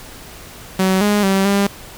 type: tone with pitch steps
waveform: sawtooth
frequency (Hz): 188.7 / 206.8 / 193.4 / 199.8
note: F#3 / G#3 / G3 / G3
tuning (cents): +34 / -7 / -23 / +33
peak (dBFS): -9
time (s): 0.79-1.67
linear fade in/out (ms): 5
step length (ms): 220
effects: pink hiss -37 dBFS RMS until 1.97 s

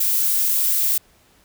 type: noise with high-pass filter sweep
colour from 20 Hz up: violet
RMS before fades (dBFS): -19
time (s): 0-0.98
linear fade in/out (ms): 5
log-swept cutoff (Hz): 260 to 1100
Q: 0.83
effects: pink hiss -56 dBFS RMS until 1.44 s

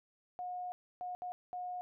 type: tone bursts at uneven times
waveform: sine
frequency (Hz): 722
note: F#5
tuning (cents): -43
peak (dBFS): -38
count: 4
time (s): 0.39-0.72 / 1.01-1.15 / 1.22-1.32 / 1.53-1.81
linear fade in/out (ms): 0
effects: none

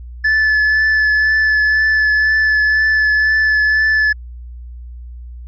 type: tone with vibrato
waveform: triangle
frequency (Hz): 1734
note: A6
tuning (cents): -26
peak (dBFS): -9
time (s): 0.24-4.13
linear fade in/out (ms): 10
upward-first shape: triangle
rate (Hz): 2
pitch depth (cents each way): 17
effects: added 60 Hz sine -29 dBFS peak until 5.47 s + resampled to 16000 Hz

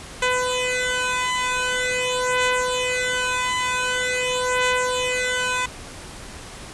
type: beating tone pair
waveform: 10% pulse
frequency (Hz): 502 / 502.45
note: B4 / B4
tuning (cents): +28 / +30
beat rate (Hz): 0.45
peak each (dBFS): -15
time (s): 0.22-5.66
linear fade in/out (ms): 5
effects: pink hiss -38 dBFS RMS until 6.73 s + resampled to 24000 Hz

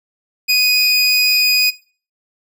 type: tone pair together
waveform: square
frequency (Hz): 2489 / 4949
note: D#7 / D#8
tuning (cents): 0 / -10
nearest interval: octave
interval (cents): 1190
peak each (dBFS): -15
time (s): 0.48-1.71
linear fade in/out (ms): 20
effects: noise-tail reverb RT60 0.4 s tail -19 dB re dry

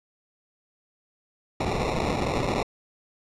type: noise with sample-and-hold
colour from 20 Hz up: violet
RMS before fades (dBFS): -26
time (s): 1.6-2.63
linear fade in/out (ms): 5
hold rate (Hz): 1575
effects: low-pass 6000 Hz 12 dB/octave

